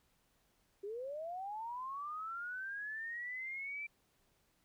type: linear sweep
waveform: sine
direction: up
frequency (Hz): 386.5 to 2349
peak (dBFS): -40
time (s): 0.83-3.87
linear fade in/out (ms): 10
effects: pink hiss -75 dBFS RMS until 4.64 s